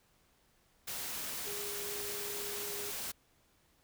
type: tone in noise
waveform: sine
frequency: 410 Hz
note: G#4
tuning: 22 cents flat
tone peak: -44 dBFS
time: 1.46-2.91 s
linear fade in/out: 10 ms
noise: white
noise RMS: -40 dBFS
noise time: 0.87-3.12 s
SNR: -7 dB
effects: pink hiss -70 dBFS RMS until 3.83 s